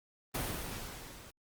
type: noise with level ramp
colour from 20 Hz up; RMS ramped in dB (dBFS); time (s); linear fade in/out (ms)
pink; -34 to -53; 0.34-1.31; 10
effects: Opus 32 kbps